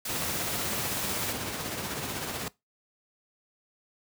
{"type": "noise", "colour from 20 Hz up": "white", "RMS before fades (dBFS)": -34, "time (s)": [0.05, 1.33], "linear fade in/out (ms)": 5}
{"type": "noise with tremolo", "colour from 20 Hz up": "pink", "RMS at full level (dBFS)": -32, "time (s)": [0.09, 2.48], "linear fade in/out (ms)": 0, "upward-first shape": "sine", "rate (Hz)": 16, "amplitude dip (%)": 35}
{"effects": ["noise-tail reverb RT60 0.2 s tail -21 dB re dry", "high-pass 100 Hz 12 dB/octave"]}